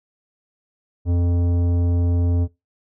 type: tone with tanh clipping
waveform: sine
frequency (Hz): 87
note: F2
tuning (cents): -6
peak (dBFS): -18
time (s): 1.05-2.48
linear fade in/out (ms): 50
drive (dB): 13
effects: noise-tail reverb RT60 0.2 s tail -18 dB re dry